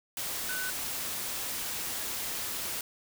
sine tone in noise, 1500 Hz, F#6, 23 cents sharp, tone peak -34 dBFS, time 0.49-0.7 s, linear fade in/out 2 ms, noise white, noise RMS -35 dBFS, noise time 0.17-2.81 s, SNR -2 dB, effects none

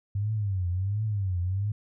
sine tone with vibrato, 98 Hz, G2, in tune, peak -25 dBFS, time 0.15-1.72 s, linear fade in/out 5 ms, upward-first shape triangle, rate 1.4 Hz, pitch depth 210 cents each way, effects none

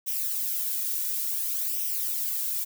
violet noise with flanger, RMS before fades -29 dBFS, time 0.06-2.65 s, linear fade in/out 20 ms, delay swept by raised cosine 0.34 to 2.14 ms, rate 0.57 Hz, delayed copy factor +0.6, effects none

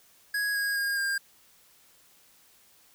square tone with pitch steps, 1661.2 / 1642.1 / 1623.3 / 1604.6 Hz, G#6 / G#6 / G#6 / G6, 0 / -20 / -40 / +40 cents, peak -27 dBFS, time 0.34-1.18 s, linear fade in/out 5 ms, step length 210 ms, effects white hiss -60 dBFS RMS until 2.94 s

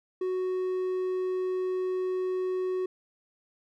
triangle tone, 370 Hz, F#4, in tune, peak -25 dBFS, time 0.21-2.86 s, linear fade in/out 5 ms, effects none

